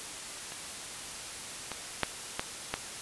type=clicks; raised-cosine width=0.3 ms; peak=-26 / -19 / -9 / -13 / -13 dBFS; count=5; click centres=0.521 / 1.717 / 2.033 / 2.395 / 2.74 s; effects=white hiss -41 dBFS RMS until 3.01 s + resampled to 24000 Hz